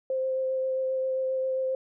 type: tone with vibrato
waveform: sine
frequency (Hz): 523.3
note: C5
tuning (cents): 0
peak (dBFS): -25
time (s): 0.1-1.75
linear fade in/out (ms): 2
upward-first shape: sine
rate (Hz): 7.5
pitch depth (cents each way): 10
effects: none